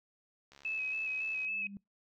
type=click train; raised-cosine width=0.2 ms; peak=-38 dBFS; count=66; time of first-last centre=0.52-1.447 s; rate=70.1 Hz
type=tone with vibrato; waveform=sine; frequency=2575 Hz; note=E7; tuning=41 cents flat; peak=-33 dBFS; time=0.65-1.67 s; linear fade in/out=2 ms; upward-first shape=square; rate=3.6 Hz; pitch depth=24 cents each way
type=tone with exponential growth; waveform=sine; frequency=200 Hz; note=G3; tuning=35 cents sharp; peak=-40 dBFS; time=1.34-1.77 s; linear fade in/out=0 ms; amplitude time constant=92 ms
effects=noise-tail reverb RT60 0.2 s tail -25 dB re dry